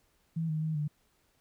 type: tone with pitch steps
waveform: sine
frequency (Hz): 163.2 / 155.7 / 157.7 / 149.2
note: E3 / D#3 / D#3 / D3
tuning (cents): -17 / +2 / +24 / +28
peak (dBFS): -29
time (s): 0.36-0.88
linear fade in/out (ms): 10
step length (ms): 130
effects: pink hiss -71 dBFS RMS until 1.4 s